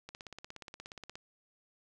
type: click train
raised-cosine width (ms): 0.2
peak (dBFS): -28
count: 19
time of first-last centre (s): 0.09-1.155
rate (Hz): 16.9
effects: none